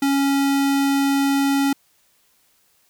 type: tone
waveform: square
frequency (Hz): 277.2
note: C#4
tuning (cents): 0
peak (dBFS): -17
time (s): 0.02-1.73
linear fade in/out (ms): 5
effects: white hiss -61 dBFS RMS until 2.89 s